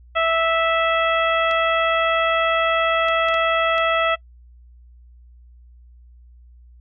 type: harmonic tone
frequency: 657 Hz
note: E5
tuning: 6 cents flat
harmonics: 1 / 2 / 3 / 4 / 5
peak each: -20 / -20 / -25 / -26 / -29 dBFS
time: 0.15-4.16 s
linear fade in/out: 20 ms
type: clicks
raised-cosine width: 0.2 ms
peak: -18 dBFS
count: 5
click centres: 1.512 / 3.085 / 3.286 / 3.342 / 3.781 s
effects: noise-tail reverb RT60 0.1 s tail -24 dB re dry + added 60 Hz sine -44 dBFS peak until 6.8 s